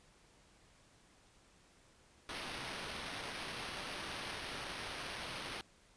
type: noise with sample-and-hold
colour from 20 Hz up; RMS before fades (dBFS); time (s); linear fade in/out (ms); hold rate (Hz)
violet; -44; 2.29-5.61; 0; 7350
effects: pink hiss -66 dBFS RMS until 5.96 s + resampled to 22050 Hz